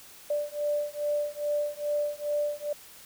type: beating tone pair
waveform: sine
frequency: 587.3 / 589.7 Hz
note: D5 / D5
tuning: 0 / +7 cents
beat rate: 2.4 Hz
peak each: -30 / -30 dBFS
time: 0.3-2.73 s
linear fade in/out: 5 ms
effects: white hiss -50 dBFS RMS until 3.05 s